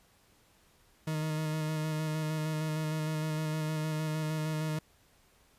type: tone with vibrato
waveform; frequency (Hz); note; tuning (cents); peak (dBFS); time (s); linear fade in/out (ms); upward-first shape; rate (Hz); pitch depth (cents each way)
40% pulse; 155.56; D#3; 0; -30; 1.07-4.79; 5; square; 6.5; 16
effects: pink hiss -65 dBFS RMS until 5.58 s + resampled to 32000 Hz